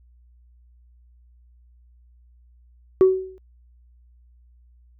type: tone with exponential decay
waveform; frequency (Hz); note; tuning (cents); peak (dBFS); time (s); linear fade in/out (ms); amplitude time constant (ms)
sine; 376.5; F#4; +30; -6; 3.01-3.38; 0; 80
effects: tanh soft clip ceiling -8 dBFS + added 60 Hz sine -51 dBFS peak until 4.99 s